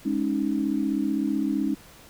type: chord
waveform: sine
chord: Ab suspended fourth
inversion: none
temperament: equal with one note detuned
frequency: 207.7 / 275.4 / 311.1 Hz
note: Ab3 / Db4 / Eb4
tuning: 0 / -11 / 0 cents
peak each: -28 / -26 / -27 dBFS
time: 0.05-1.75 s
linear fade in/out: 10 ms
effects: pink hiss -50 dBFS RMS until 2.09 s